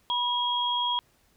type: tone pair together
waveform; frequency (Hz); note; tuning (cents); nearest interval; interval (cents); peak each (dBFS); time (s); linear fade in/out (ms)
sine; 975 / 3279; B5 / G#7; -23 / -23; octave + major sixth; 2100; -27; 0.1-0.99; 0
effects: pink hiss -65 dBFS RMS until 1.36 s